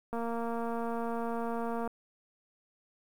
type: click train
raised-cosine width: 1 ms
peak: -23 dBFS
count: 406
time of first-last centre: 0.13-1.876 s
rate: 232 Hz
effects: 9-bit